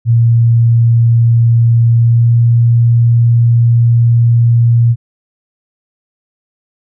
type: tone with pitch glide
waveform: sine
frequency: 116.54 to 117.62 Hz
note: A#2 to A#2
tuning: 0 to +16 cents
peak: -5 dBFS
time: 0.05-4.96 s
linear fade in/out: 50 ms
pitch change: +16 cents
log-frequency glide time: 1.94-2.33 s
effects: none